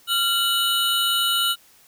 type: tone cluster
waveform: square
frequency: 1382 / 2959 / 3793 Hz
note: F6 / F#7 / A#7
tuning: -19 / -1 / +29 cents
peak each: -25 / -22 / -26 dBFS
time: 0.07-1.56 s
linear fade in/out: 50 ms
effects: white hiss -54 dBFS RMS until 1.87 s